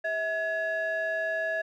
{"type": "ring-modulated tone", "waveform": "triangle", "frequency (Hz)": 523, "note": "C5", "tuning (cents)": -1, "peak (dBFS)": -22, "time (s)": [0.04, 1.62], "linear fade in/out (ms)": 10, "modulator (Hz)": 1170, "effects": []}